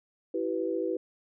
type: chord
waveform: sine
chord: E minor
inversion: none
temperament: equal with one note detuned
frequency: 329.6 / 383.5 / 493.9 Hz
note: E4 / G4 / B4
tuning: 0 / -38 / 0 cents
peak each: -32 dBFS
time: 0.34-0.97 s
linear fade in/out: 5 ms
effects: none